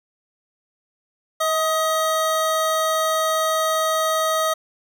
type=tone pair together; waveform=square; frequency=637.7 / 1255 Hz; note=D#5 / D#6; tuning=+42 / +15 cents; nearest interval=octave; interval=1173 cents; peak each=-22 dBFS; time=1.4-4.54 s; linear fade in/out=10 ms; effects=none